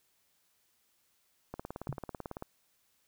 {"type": "click train", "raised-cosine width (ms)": 1, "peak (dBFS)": -25, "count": 17, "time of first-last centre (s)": [1.54, 2.424], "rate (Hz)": 18.1}
{"type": "tone with exponential decay", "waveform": "sine", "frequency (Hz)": 136.4, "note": "C#3", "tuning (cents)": -28, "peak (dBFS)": -28, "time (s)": [1.89, 1.98], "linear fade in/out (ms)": 2, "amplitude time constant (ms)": 18}
{"effects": ["white hiss -73 dBFS RMS until 3.07 s"]}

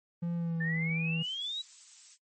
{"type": "tone with pitch glide", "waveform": "triangle", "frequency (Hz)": [171, 163.28], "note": ["F3", "E3"], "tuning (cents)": [-36, -16], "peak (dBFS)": -28, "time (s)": [0.22, 1.23], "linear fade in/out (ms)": 10, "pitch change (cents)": -80, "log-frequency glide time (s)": [0.35, 0.65]}
{"type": "exponential sweep", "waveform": "sine", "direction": "up", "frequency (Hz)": [1760, 3938], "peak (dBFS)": -33, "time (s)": [0.6, 1.62], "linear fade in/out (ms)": 10}
{"type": "noise", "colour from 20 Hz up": "violet", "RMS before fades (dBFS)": -45, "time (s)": [1.21, 2.18], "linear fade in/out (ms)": 50}
{"effects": ["noise-tail reverb RT60 0.1 s tail -19 dB re dry", "MP3 32 kbps"]}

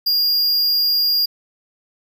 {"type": "tone", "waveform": "square", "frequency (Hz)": 4825, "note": "D8", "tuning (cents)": 46, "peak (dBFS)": -15, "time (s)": [0.06, 1.26], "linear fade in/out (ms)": 10, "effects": []}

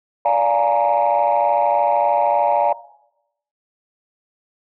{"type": "chord", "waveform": "sine", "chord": "Bb dominant seventh", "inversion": "first", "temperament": "just", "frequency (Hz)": [582.7, 699.2, 839.1, 932.3], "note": ["D5", "F5", "Ab5", "Bb5"], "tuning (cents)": [-14, 2, 18, 0], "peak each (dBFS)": -18, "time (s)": [0.25, 2.73], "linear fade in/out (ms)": 5, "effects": ["noise-tail reverb RT60 0.8 s tail -18 dB re dry", "tanh soft clip ceiling -8 dBFS"]}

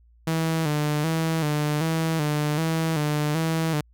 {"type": "tone with vibrato", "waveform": "sawtooth", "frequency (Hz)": 155.56, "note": "D#3", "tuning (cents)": 0, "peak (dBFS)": -18, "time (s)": [0.27, 3.81], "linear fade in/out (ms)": 5, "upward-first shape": "square", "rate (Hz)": 1.3, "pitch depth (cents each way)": 70, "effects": ["added 58 Hz sine -53 dBFS peak until 3.93 s"]}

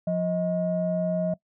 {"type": "tone pair together", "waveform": "sine", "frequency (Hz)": [176.79, 630], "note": ["F3", "D#5"], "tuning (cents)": [21, 21], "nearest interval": "octave + minor seventh", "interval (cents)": 2200, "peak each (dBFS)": -25, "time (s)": [0.07, 1.34], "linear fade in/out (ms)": 5, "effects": ["noise-tail reverb RT60 0.1 s tail -20 dB re dry", "tanh soft clip ceiling -16 dBFS"]}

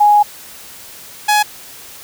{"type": "tone pair in turn", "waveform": ["sine", "sawtooth"], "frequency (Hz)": [830.6, 839.8], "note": ["G#5", "G#5"], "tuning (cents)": [0, 19], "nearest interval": "unison", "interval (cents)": 19, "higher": "second", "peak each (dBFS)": -6, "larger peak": "neither", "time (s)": [[0, 0.23], [1.28, 1.43]], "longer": "first", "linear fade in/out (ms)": 10, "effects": ["white hiss -36 dBFS RMS until 2.03 s"]}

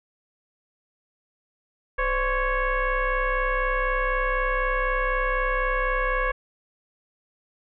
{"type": "tone with frequency modulation", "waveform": "sine", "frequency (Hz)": 576, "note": "D5", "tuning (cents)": -34, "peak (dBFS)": -21, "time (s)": [1.98, 6.32], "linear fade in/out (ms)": 10, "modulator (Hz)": 544, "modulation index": 2.7, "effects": []}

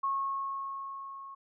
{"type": "tone with level ramp", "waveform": "sine", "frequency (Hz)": 1093, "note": "C#6", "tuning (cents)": -25, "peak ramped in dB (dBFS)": [-27, -43], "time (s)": [0.03, 1.35], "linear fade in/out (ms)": 10, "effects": []}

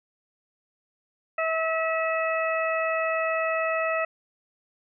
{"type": "harmonic tone", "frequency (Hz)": 647, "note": "E5", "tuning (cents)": -32, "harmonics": [1, 2, 3, 4], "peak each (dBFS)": [-26, -29, -31, -32], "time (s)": [1.38, 4.05], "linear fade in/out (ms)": 5, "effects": []}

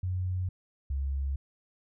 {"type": "tone pair in turn", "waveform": "sine", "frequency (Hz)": [91.7, 68.51], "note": ["F#2", "C#2"], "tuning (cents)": [-15, -20], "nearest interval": "perfect fourth", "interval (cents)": 505, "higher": "first", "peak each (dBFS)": -28, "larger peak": "neither", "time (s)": [[0.03, 0.49], [0.9, 1.36]], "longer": "neither", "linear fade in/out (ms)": 5, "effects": []}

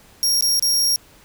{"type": "tone with dropouts", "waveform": "sawtooth", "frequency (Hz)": 5588, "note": "F8", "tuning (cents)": 0, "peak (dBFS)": -13, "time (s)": [0.23, 0.96], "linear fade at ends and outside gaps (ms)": 0, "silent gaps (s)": [[0.409, 0.424], [0.595, 0.625]], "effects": ["pink hiss -50 dBFS RMS until 1.24 s"]}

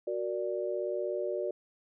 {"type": "chord", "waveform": "sine", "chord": "Gb augmented", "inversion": "none", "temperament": "equal", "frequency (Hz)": [370, 466.2, 587.3], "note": ["Gb4", "Bb4", "D5"], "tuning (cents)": [0, 0, 0], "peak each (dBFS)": [-34, -37, -34], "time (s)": [0.07, 1.51], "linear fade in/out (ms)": 5, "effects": []}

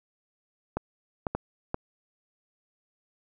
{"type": "clicks", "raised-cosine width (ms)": 1, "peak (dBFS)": -14, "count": 4, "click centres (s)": [0.77, 1.268, 1.35, 1.744], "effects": []}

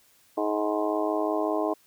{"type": "harmonic tone with a mistuned harmonic", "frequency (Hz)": 105.4, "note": "G#2", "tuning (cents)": 26, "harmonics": [3, 4, 5, 6, 7, 8, 9, 10], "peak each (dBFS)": [-29, -30, -41, -29, -34, -36, -39, -35], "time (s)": [0.37, 1.74], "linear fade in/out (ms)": 10, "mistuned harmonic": 9, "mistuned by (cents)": 52, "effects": ["white hiss -61 dBFS RMS until 1.86 s"]}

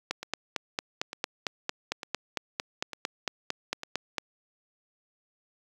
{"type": "two click trains", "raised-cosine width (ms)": 0.2, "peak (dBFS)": [-11, -19], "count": [19, 5], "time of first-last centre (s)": [[0.11, 4.182], [0.23, 3.834]], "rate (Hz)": [4.42, 1.11], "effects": ["high-pass 200 Hz 12 dB/octave", "8-bit"]}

